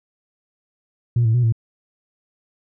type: tone with pitch steps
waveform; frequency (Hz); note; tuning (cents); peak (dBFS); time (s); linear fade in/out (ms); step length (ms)
sine; 119 / 112.1 / 122.5 / 113.6; A#2 / A2 / B2 / A#2; +36 / +33 / -14 / -44; -12; 1.16-1.524; 5; 91
effects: tanh soft clip ceiling -11 dBFS